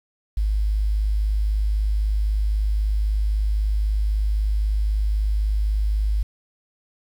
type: tone with quantisation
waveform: sine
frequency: 51.91 Hz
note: G#1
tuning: in tune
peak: -18 dBFS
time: 0.37-6.23 s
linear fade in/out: 5 ms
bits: 8
effects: none